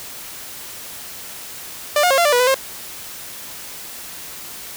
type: tone with pitch steps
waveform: sawtooth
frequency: 592 / 716 / 540 / 688 / 589 / 488.6 / 501 / 534 Hz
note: D5 / F5 / C#5 / F5 / D5 / B4 / B4 / C5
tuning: +14 / +43 / -45 / -26 / +5 / -19 / +25 / +35 cents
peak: -9 dBFS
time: 1.96-2.544 s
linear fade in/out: 2 ms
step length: 73 ms
effects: white hiss -34 dBFS RMS until 4.76 s